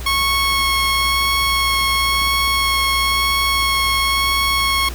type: tone with vibrato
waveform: 15% pulse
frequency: 1097 Hz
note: C#6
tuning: 18 cents flat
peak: -9 dBFS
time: 0.06-4.89 s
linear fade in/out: 5 ms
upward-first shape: sine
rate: 0.98 Hz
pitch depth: 8 cents each way
effects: added 60 Hz sine -26 dBFS peak until 4.94 s + pink hiss -34 dBFS RMS until 4.94 s